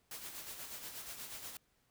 white noise with tremolo, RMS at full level -45 dBFS, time 0.11-1.57 s, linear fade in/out 2 ms, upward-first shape sine, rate 8.3 Hz, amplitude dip 50%, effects pink hiss -75 dBFS RMS until 1.9 s

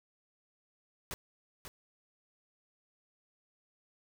pink noise with echo, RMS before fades -40 dBFS, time 1.11-1.14 s, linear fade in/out 0 ms, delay 540 ms, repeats 1, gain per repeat -7 dB, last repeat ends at 1.68 s, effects none

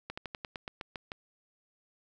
slowing click train, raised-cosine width 0.3 ms, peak -22 dBFS, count 10, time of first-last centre 0.1-1.118 s, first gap 75 ms, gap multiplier 1.1, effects none

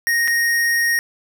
square tone with dropouts, 1864.7 Hz, A#6, in tune, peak -16 dBFS, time 0.07-0.99 s, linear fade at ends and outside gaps 0 ms, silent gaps 0.276-0.28 s, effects 8-bit

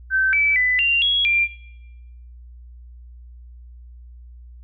sine tone with pitch steps, 1545 / 2306 / 1999 / 2774 / 3326 / 2378 Hz, G6 / D7 / B6 / F7 / G#7 / D7, -26 / -32 / +20 / -12 / +2 / +21 cents, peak -15 dBFS, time 0.1-1.48 s, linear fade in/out 50 ms, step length 230 ms, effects noise-tail reverb RT60 1.0 s tail -19 dB re dry + added 60 Hz sine -39 dBFS peak until 4.63 s

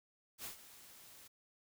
white noise with ADSR envelope, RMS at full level -44 dBFS, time 0.38-1.28 s, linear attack 67 ms, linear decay 110 ms, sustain -14 dB, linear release 9 ms, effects none

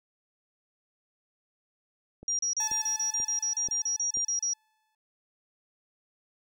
click train, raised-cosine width 2 ms, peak -32 dBFS, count 5, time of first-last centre 2.23-4.172 s, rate 2.06 Hz
sine tone bursts, 5700 Hz, F8, 34 cents sharp, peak -26 dBFS, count 16, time 2.28-4.535 s, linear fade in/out 2 ms, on 110 ms, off 33 ms
sawtooth tone with exponential decay, 868 Hz, A5, 24 cents flat, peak -31 dBFS, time 2.6-4.95 s, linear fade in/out 2 ms, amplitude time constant 510 ms
effects none

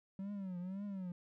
triangle tone with vibrato, 190 Hz, F#3, 46 cents sharp, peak -38 dBFS, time 0.19-1.12 s, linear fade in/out 2 ms, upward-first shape triangle, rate 1.9 Hz, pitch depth 150 cents each way, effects none

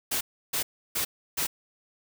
white noise bursts, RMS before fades -28 dBFS, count 4, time 0.11-1.47 s, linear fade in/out 10 ms, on 100 ms, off 320 ms, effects none

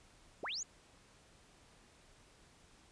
sine linear sweep, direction up, 232.3 to 7040 Hz, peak -38 dBFS, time 0.43-0.63 s, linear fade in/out 2 ms, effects pink hiss -64 dBFS RMS until 2.91 s + resampled to 22050 Hz

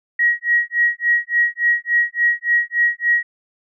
sine tone with tremolo, 1900 Hz, A#6, 33 cents sharp, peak -11 dBFS, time 0.19-3.23 s, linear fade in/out 5 ms, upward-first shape sine, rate 3.5 Hz, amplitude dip 100%, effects none

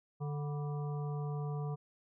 harmonic tone with a mistuned harmonic, 146.6 Hz, D3, 3 cents flat, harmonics 1 / 3 / 5 / 7 / 8, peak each -35 / -45 / -49 / -52 / -53 dBFS, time 0.2-1.76 s, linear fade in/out 20 ms, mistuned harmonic 7, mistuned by -73 cents, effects none

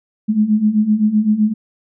sine beating tone pair, 208.3 / 216.1 Hz, G#3 / A3, +5 / -31 cents, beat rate 7.8 Hz, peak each -17 / -13 dBFS, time 0.28-1.54 s, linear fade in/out 20 ms, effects none

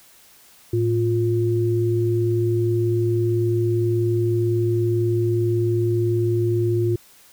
sine tone pair together, 111.01 / 351.2 Hz, A2 / F4, +16 / +10 cents, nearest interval octave + minor sixth, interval 1994 cents, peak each -20 / -20 dBFS, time 0.73-6.96 s, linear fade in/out 5 ms, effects white hiss -51 dBFS RMS until 7.32 s

